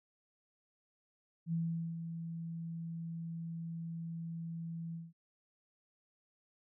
sine tone with ADSR envelope, 165.9 Hz, E3, 11 cents sharp, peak -31 dBFS, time 1.46-5.13 s, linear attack 67 ms, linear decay 430 ms, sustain -8 dB, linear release 190 ms, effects none

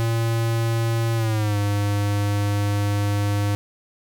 square tone with pitch glide, 114.7 to 102.19 Hz, A#2 to G#2, -28 to -27 cents, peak -20 dBFS, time 0-3.55 s, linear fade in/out 0 ms, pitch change -199 cents, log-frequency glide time 1.16-1.57 s, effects none

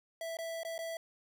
square tone with dropouts, 659.3 Hz, E5, in tune, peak -38 dBFS, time 0.21-0.97 s, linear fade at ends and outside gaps 2 ms, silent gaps 0.37-0.387 / 0.633-0.649 / 0.78-0.789 s, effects none

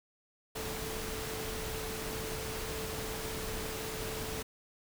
sine tone in noise, 440 Hz, A4, in tune, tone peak -42 dBFS, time 0.55-4.43 s, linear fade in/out 10 ms, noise pink, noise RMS -39 dBFS, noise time 0.55-4.43 s, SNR -6 dB, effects none

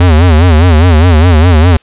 square tone with vibrato, 83 Hz, E2, 12 cents sharp, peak -3 dBFS, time 0-1.77 s, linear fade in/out 5 ms, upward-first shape sine, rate 4.9 Hz, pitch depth 160 cents each way, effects white hiss -47 dBFS RMS until 1.82 s + resampled to 8000 Hz

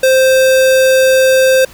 square tone, 523.3 Hz, C5, in tune, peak -7 dBFS, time 0.03-1.65 s, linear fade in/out 5 ms, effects pink hiss -38 dBFS RMS until 1.73 s

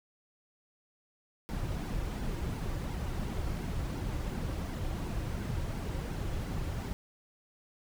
brown noise with flanger, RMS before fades -35 dBFS, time 1.49-6.93 s, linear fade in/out 0 ms, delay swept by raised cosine 1.6 to 4.8 ms, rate 2.8 Hz, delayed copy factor -0.5, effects none

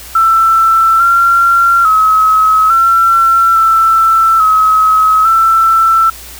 sine tone with pitch steps, 1334 / 1374 / 1282 / 1351 / 1332 / 1279 / 1334 Hz, E6 / F6 / E6 / E6 / E6 / D#6 / E6, +20 / -29 / -49 / +42 / +18 / +47 / +20 cents, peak -5 dBFS, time 0.15-6.1 s, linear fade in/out 5 ms, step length 850 ms, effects added 60 Hz sine -35 dBFS peak until 6.39 s + white hiss -31 dBFS RMS until 6.39 s

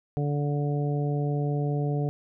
harmonic tone, 145.3 Hz, D3, 18 cents flat, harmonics 1 / 2 / 3 / 4 / 5, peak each -25 / -34 / -33 / -39 / -38 dBFS, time 0.17-2.09 s, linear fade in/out 0 ms, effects none

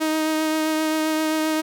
sawtooth tone with vibrato, 313.2 Hz, D#4, 11 cents sharp, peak -16 dBFS, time 0-1.62 s, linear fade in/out 20 ms, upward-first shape triangle, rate 7.6 Hz, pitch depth 16 cents each way, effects none

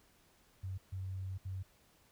sine tone bursts at uneven times, 94.5 Hz, F#2, 37 cents sharp, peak -38 dBFS, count 3, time 0.63-0.78 / 0.92-1.38 / 1.45-1.63 s, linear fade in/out 10 ms, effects pink hiss -68 dBFS RMS until 2.11 s

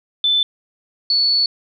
sine tone pair in turn, 3520 / 4435 Hz, A7 / C#8, 0 / 0 cents, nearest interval major third, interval 400 cents, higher second, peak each -13 dBFS, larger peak neither, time 0.24-0.43 / 1.1-1.46 s, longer second, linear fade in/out 2 ms, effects none

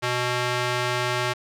square tone with band-pass filter, 123.47 Hz, B2, in tune, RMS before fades -25 dBFS, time 0.02-1.34 s, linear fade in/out 20 ms, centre 2100 Hz, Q 0.53, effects none

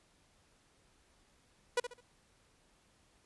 sawtooth tone with echo, 487.8 Hz, B4, 21 cents flat, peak -24 dBFS, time 1.77-1.8 s, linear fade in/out 5 ms, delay 69 ms, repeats 3, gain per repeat -10 dB, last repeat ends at 2.007 s, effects pink hiss -69 dBFS RMS until 3.25 s + resampled to 24000 Hz

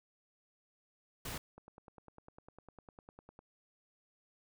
pink noise, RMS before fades -42 dBFS, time 1.25-1.38 s, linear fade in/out 5 ms
click train, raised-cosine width 1 ms, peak -39 dBFS, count 19, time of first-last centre 1.58-3.391 s, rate 9.94 Hz
effects none

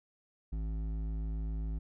sine tone with hard clipping, 53.7 Hz, A1, 41 cents flat, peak -35 dBFS, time 0.52-1.79 s, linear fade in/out 10 ms, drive 10 dB, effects none

